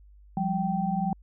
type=tone cluster; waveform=sine; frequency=175.6 / 196.8 / 777 Hz; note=F3 / G3 / G5; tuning=+10 / +7 / -16 cents; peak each=-29 dBFS; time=0.37-1.13 s; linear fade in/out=2 ms; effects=added 50 Hz sine -50 dBFS peak until 1.22 s